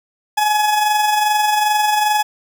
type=tone with amplitude modulation; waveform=40% pulse; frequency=845 Hz; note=G#5; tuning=30 cents sharp; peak=-11 dBFS; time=0.37-2.23 s; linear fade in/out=10 ms; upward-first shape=sine; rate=22.5 Hz; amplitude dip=40%; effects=8-bit